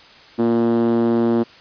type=tone with band-pass filter; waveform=5% pulse; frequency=116.54 Hz; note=A#2; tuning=in tune; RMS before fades=-17 dBFS; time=0.38-1.44 s; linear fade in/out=20 ms; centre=280 Hz; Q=8.5; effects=white hiss -45 dBFS RMS until 1.6 s + resampled to 11025 Hz